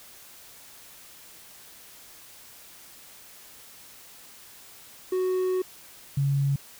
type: tone pair in turn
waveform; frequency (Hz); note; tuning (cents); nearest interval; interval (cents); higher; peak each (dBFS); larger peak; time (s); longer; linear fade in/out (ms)
triangle / sine; 370 / 139.28; F#4 / C#3; 0 / +9; octave + perfect fourth; 1691; first; -21; neither; 5.12-5.62 / 6.17-6.56; first; 5
effects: white hiss -49 dBFS RMS until 6.79 s